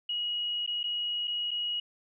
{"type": "tone with dropouts", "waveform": "sine", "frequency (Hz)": 2900, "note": "F#7", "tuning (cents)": -35, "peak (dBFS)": -29, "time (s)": [0.09, 1.8], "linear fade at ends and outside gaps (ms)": 5, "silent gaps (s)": [[0.664, 0.675], [0.832, 0.839], [1.274, 1.277], [1.509, 1.513]], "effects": []}